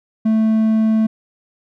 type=tone; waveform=triangle; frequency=220 Hz; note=A3; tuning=in tune; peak=-10 dBFS; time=0.25-1.07 s; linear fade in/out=10 ms; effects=none